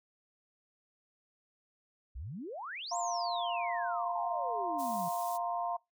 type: exponential two-way sweep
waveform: sine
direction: up then down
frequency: 53 to 7680 to 165.2 Hz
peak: -39 dBFS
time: 2.15-5.09 s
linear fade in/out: 10 ms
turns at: 2.97 s
type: chord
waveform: sine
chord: F suspended fourth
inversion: none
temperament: just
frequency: 698.5 / 931.3 / 1047.7 Hz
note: F5 / Bb5 / C6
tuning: 0 / -2 / +2 cents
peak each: -34 / -38 / -39 dBFS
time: 2.91-5.77 s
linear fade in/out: 10 ms
type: high-pass noise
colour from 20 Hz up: pink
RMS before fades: -47 dBFS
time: 4.78-5.38 s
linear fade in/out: 20 ms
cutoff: 8100 Hz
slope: 12 dB/octave
effects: noise-tail reverb RT60 0.2 s tail -24 dB re dry